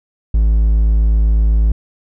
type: tone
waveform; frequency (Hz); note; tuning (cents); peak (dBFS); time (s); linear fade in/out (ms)
triangle; 54; A1; -32; -7; 0.34-1.72; 5
effects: none